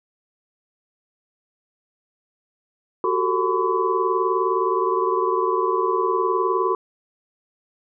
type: tone cluster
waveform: sine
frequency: 370.3 / 389.9 / 449.4 / 1012 / 1132 Hz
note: F#4 / G4 / A4 / B5 / C#6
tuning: +1 / -9 / +37 / +42 / +36 cents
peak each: -23 / -28 / -25 / -23 / -26 dBFS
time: 3.04-6.75 s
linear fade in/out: 2 ms
effects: none